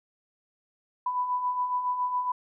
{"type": "beating tone pair", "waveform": "sine", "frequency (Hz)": [987.8, 995], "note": ["B5", "B5"], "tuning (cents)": [0, 13], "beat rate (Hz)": 7.2, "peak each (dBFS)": [-35, -26], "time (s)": [1.06, 2.32], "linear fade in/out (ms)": 5, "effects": []}